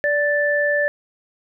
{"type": "tone pair together", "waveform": "sine", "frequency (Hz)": [583.3, 1760], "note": ["D5", "A6"], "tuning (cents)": [-12, 0], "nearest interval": "octave + perfect fifth", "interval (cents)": 1912, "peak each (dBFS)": -19, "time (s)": [0.04, 0.88], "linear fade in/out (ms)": 0, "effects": []}